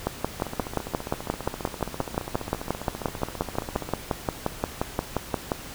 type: two click trains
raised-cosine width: 1 ms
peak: -9 / -18 dBFS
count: 32 / 53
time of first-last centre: 0.07-5.518 / 0.4-3.89 s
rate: 5.69 / 14.9 Hz
effects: pink hiss -40 dBFS RMS until 5.74 s